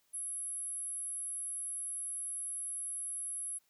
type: tone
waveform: sine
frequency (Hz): 10890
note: F9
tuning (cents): -45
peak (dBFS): -36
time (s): 0.13-3.59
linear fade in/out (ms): 20
effects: tanh soft clip ceiling -32 dBFS + white hiss -74 dBFS RMS until 3.69 s